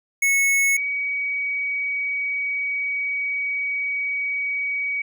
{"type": "tone pair in turn", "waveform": ["square", "sine"], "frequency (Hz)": [2200, 2262], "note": ["C#7", "C#7"], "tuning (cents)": [-14, 34], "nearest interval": "unison", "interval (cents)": 48, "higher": "second", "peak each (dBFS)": [-17, -22], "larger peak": "first", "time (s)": [[0.22, 0.77], [0.77, 5.02]], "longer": "second", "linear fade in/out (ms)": 5, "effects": []}